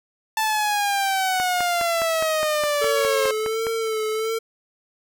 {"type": "exponential sweep", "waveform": "sawtooth", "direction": "down", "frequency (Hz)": [883, 530], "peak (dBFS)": -16, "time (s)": [0.37, 3.31], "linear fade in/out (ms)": 2}
{"type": "click train", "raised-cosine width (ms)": 0.5, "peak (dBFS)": -14, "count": 12, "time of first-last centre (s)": [1.4, 3.668], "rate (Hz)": 4.85}
{"type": "tone with vibrato", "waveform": "square", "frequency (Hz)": 443, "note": "A4", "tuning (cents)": 12, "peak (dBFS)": -23, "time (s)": [2.81, 4.39], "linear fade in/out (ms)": 10, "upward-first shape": "sine", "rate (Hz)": 1.4, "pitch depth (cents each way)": 41}
{"effects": []}